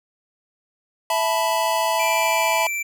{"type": "chord", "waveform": "square", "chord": "E suspended fourth", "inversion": "none", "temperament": "equal with one note detuned", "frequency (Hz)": [659.3, 873.9, 987.8], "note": ["E5", "A5", "B5"], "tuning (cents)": [0, -12, 0], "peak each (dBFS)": [-24, -24, -24], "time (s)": [1.1, 2.67], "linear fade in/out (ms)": 2}
{"type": "tone with pitch glide", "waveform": "square", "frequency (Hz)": [2356, 2341], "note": ["D7", "D7"], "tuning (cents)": [5, -6], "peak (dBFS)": -24, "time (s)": [1.99, 2.83], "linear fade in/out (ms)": 10, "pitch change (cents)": -11, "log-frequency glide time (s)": [2.1, 2.7]}
{"effects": []}